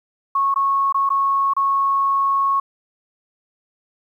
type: tone with dropouts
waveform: sine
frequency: 1100 Hz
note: C#6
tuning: 14 cents flat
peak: -15 dBFS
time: 0.35-2.6 s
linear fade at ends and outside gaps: 5 ms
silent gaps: 0.542-0.559 / 0.925-0.944 / 1.092-1.102 / 1.536-1.565 s
effects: 9-bit